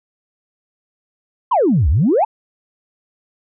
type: exponential two-way sweep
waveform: sine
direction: down then up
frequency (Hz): 1108.7 to 62.9 to 944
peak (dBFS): -10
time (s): 1.51-2.25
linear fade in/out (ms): 10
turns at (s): 1.89
effects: tanh soft clip ceiling -6 dBFS